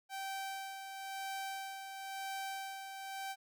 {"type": "tone with tremolo", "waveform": "sawtooth", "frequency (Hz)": 777, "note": "G5", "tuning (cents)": -16, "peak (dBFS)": -35, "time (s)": [0.09, 3.36], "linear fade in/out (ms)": 50, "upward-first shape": "sine", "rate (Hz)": 0.98, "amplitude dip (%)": 50, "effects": []}